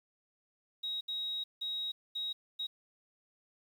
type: tone bursts at uneven times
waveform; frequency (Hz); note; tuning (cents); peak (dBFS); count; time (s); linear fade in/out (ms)
sine; 3800; A#7; +33; -34; 5; 0.83-1.01 / 1.08-1.44 / 1.61-1.92 / 2.15-2.33 / 2.59-2.67; 10
effects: 10-bit